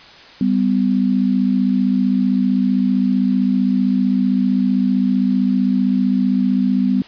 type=tone pair together; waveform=sine; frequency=196 / 251.5 Hz; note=G3 / B3; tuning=0 / +32 cents; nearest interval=major third; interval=432 cents; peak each=-16 dBFS; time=0.41-7.02 s; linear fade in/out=2 ms; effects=white hiss -41 dBFS RMS until 7.07 s + resampled to 11025 Hz